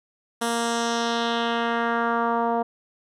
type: tone with low-pass filter sweep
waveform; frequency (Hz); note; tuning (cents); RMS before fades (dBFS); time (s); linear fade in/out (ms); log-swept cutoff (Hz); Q
10% pulse; 233.1; A#3; 0; -24; 0.41-2.63; 10; 11000 to 760; 1.8
effects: none